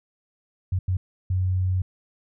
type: tone bursts at uneven times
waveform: sine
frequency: 92.5 Hz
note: F#2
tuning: in tune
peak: -20 dBFS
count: 3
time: 0.72-0.79 / 0.88-0.97 / 1.3-1.82 s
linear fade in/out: 5 ms
effects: none